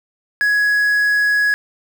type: tone with quantisation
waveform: triangle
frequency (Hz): 1674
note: G#6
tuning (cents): +13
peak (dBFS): -11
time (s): 0.41-1.54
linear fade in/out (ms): 0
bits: 6
effects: none